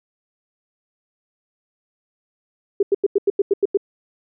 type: tone bursts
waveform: sine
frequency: 399.3 Hz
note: G4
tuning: 32 cents sharp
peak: -12 dBFS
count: 9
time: 2.8-3.773 s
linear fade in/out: 5 ms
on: 29 ms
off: 89 ms
effects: none

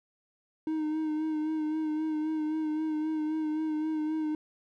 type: tone with vibrato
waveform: triangle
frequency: 310.5 Hz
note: D#4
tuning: 3 cents flat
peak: -26 dBFS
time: 0.67-4.35 s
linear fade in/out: 2 ms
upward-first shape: sine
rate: 3.8 Hz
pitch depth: 30 cents each way
effects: none

